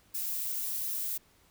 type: noise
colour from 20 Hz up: violet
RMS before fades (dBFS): -34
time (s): 0.14-1.18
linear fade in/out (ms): 10
effects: pink hiss -64 dBFS RMS until 1.5 s